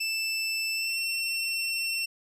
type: tone with pitch glide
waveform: 25% pulse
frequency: 2649 to 2706 Hz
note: E7 to E7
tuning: +8 to +45 cents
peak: -24 dBFS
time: 0-2.06 s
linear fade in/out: 10 ms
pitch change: +37 cents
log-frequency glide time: 0.74-0.97 s
effects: resampled to 32000 Hz